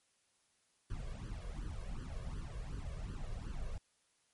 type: noise with flanger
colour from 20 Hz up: brown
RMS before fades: -42 dBFS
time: 0.9-3.78 s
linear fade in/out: 2 ms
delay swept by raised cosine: 0.65 to 1.85 ms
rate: 2.7 Hz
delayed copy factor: +1
effects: white hiss -75 dBFS RMS until 4.33 s + MP3 48 kbps